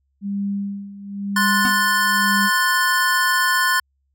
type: tone with tremolo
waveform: sine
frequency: 200 Hz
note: G3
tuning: 35 cents sharp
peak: -20 dBFS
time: 0.21-2.5 s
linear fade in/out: 50 ms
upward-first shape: sine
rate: 1 Hz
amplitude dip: 80%
type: chord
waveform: square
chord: F# diminished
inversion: second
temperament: equal with one note detuned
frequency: 1046.5 / 1468.1 / 1760 Hz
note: C6 / F#6 / A6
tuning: 0 / -14 / 0 cents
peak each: -21 dBFS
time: 1.36-3.8 s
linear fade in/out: 5 ms
type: tone with exponential decay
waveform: square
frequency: 248.4 Hz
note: B3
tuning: 10 cents sharp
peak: -20 dBFS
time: 1.65-1.81 s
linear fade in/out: 0 ms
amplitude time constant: 34 ms
effects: added 68 Hz sine -65 dBFS peak until 4.14 s